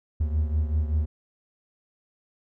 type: beating tone pair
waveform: triangle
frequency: 75.4 / 80.6 Hz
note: D2 / E2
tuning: +46 / -38 cents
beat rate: 5.2 Hz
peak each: -21 / -27 dBFS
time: 0.2-1.06 s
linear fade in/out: 10 ms
effects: none